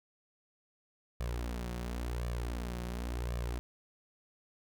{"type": "tone with flanger", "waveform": "sawtooth", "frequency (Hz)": 59.6, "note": "A#1", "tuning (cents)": 39, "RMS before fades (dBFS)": -37, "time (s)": [1.2, 3.59], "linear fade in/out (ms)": 0, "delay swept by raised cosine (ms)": [1.7, 5.5], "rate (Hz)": 0.93, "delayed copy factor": 0.65, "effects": []}